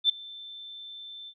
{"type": "tone with ADSR envelope", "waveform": "sine", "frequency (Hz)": 3545, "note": "A7", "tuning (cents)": 12, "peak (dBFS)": -16, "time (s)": [0.04, 1.34], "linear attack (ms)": 54, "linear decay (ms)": 6, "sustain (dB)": -24, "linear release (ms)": 62, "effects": []}